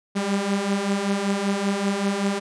sawtooth beating tone pair, 195.5 / 200.7 Hz, G3 / G3, -4 / +41 cents, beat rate 5.2 Hz, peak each -23 / -19 dBFS, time 0.15-2.4 s, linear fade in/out 20 ms, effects resampled to 22050 Hz

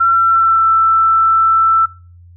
sine tone with pitch glide, 1355 to 1329.4 Hz, E6 to E6, +47 to +14 cents, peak -8 dBFS, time 0-1.86 s, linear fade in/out 10 ms, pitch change -33 cents, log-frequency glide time 0.12-0.7 s, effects noise-tail reverb RT60 0.4 s tail -22 dB re dry + added 87 Hz sine -38 dBFS peak until 2.36 s

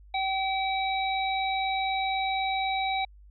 harmonic tone, 768 Hz, G5, 36 cents flat, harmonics 1 / 3 / 5, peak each -27 / -32 / -34 dBFS, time 0.14-3.05 s, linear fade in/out 5 ms, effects added 50 Hz sine -49 dBFS peak until 3.3 s

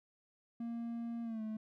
triangle tone with pitch glide, 233.1 to 217.5 Hz, A#3 to A3, 0 to -20 cents, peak -36 dBFS, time 0.6-1.57 s, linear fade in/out 5 ms, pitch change -120 cents, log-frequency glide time 1.23-1.42 s, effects none

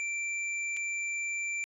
square tone with dropouts, 2349 Hz, D7, in tune, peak -32 dBFS, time 0-1.64 s, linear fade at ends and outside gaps 0 ms, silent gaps 0.766-0.77 s, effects resampled to 24000 Hz

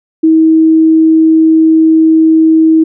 sine tone, 320 Hz, D#4, 49 cents sharp, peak -3 dBFS, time 0.23-2.84 s, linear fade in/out 10 ms, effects none

